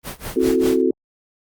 pink noise with tremolo, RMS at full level -28 dBFS, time 0.03-0.82 s, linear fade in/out 50 ms, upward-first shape sine, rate 5 Hz, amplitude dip 95%
sine chord, F# half-diminished seventh, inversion second, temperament equal, 261.6 / 329.6 / 370 / 440 Hz, C4 / E4 / F#4 / A4, 0 / 0 / 0 / 0 cents, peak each -20 / -22 / -18 / -21 dBFS, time 0.36-0.91 s, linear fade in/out 5 ms
effects Opus 32 kbps

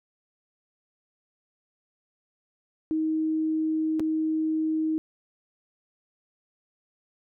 sine tone with dropouts, 315.2 Hz, D#4, 23 cents sharp, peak -23 dBFS, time 2.91-4.98 s, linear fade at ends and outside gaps 0 ms, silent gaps 3.996-4.003 s, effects none

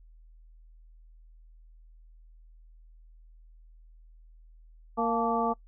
harmonic tone with a mistuned harmonic, 231.7 Hz, A#3, 10 cents flat, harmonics 1 / 2 / 3 / 4 / 5, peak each -31 / -31 / -31 / -31 / -31 dBFS, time 4.97-5.54 s, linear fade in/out 20 ms, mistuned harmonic 4, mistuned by -88 cents, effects noise-tail reverb RT60 0.1 s tail -23 dB re dry + added 40 Hz sine -51 dBFS peak until 5.67 s

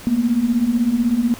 sine beating tone pair, 225.2 / 241.2 Hz, A3 / B3, +40 / -41 cents, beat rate 16 Hz, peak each -20 / -16 dBFS, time 0.07-1.34 s, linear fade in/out 0 ms, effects pink hiss -38 dBFS RMS until 1.39 s

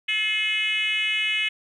sine tone with frequency modulation, 2551 Hz, D#7, 43 cents sharp, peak -20 dBFS, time 0.08-1.49 s, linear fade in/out 10 ms, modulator 413 Hz, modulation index 1.4, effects tanh soft clip ceiling -17 dBFS + 10-bit

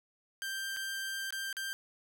sawtooth tone with dropouts, 1576 Hz, G6, 9 cents sharp, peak -32 dBFS, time 0.42-1.73 s, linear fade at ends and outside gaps 0 ms, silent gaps 0.764-0.769 / 1.306-1.325 / 1.528-1.568 s, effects none

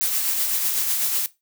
blue noise with tremolo, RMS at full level -21 dBFS, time 0.01-1.26 s, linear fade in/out 0 ms, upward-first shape triangle, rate 8 Hz, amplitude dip 40%, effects noise-tail reverb RT60 0.2 s tail -17 dB re dry

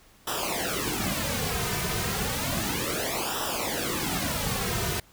pink noise with flanger, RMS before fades -29 dBFS, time 0.27-5 s, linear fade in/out 5 ms, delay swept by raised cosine 0.45 to 3.65 ms, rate 0.32 Hz, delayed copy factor -0.85, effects pink hiss -57 dBFS RMS until 5.12 s

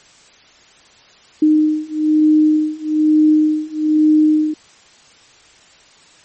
sine beating tone pair, 306.9 / 308 Hz, D#4 / D#4, -24 / -17 cents, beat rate 1.1 Hz, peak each -14 / -13 dBFS, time 1.42-4.54 s, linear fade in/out 5 ms, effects white hiss -47 dBFS RMS until 6.24 s + MP3 32 kbps

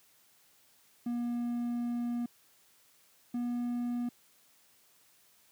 triangle tone pair in turn, 239.2 / 241.6 Hz, A#3 / B3, +45 / -38 cents, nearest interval unison, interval 17 cents, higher second, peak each -29 / -29 dBFS, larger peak neither, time 1.06-2.26 / 3.34-4.09 s, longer first, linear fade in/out 5 ms, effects white hiss -65 dBFS RMS until 5.51 s + high-pass 80 Hz 12 dB/octave

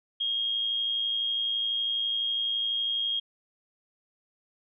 sine tone with amplitude modulation, 3253 Hz, G#7, 37 cents flat, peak -24 dBFS, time 0.2-3.2 s, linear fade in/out 10 ms, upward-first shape sine, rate 112 Hz, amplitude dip 40%, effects none

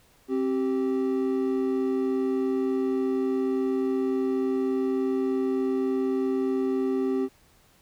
triangle tone pair together, 264.5 / 387.9 Hz, C4 / G4, +19 / -18 cents, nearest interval perfect fifth, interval 663 cents, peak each -24 dBFS, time 0.28-7.29 s, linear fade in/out 50 ms, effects pink hiss -60 dBFS RMS until 7.81 s

